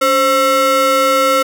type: ring-modulated tone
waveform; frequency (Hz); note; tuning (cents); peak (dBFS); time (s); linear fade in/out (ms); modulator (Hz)
square; 405.1; G#4; -43; -8; 0.01-1.43; 10; 933
effects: none